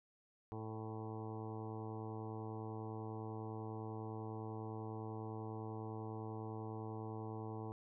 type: harmonic tone with a mistuned harmonic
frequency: 110 Hz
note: A2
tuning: in tune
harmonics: 1 / 2 / 3 / 4 / 5 / 6 / 7 / 8 / 9 / 10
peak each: -46 / -52 / -50 / -50 / -61 / -61 / -54 / -57 / -57 / -62 dBFS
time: 0.52-7.72 s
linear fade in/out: 0 ms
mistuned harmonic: 5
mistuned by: -21 cents
effects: none